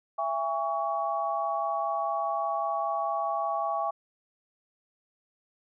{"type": "tone cluster", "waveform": "sine", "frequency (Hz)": [668, 813, 1124], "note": ["E5", "G#5", "C#6"], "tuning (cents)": [23, -37, 24], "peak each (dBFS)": -31, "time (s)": [0.18, 3.91], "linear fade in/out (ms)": 10, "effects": []}